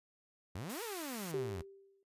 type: exponential two-way sweep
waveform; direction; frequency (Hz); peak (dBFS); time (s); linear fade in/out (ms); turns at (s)
sawtooth; up then down; 80.7 to 489.2 to 80.7; -37; 0.55-1.62; 5; 0.83
type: high-pass noise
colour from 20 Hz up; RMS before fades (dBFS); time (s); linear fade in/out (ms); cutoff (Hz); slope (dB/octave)
white; -47; 0.69-1.32; 10; 1000; 96
type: tone with exponential decay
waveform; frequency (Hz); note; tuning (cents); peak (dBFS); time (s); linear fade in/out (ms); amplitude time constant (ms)
sine; 392; G4; 0; -32; 1.34-2.03; 1; 150
effects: noise-tail reverb RT60 0.1 s tail -19 dB re dry + resampled to 32000 Hz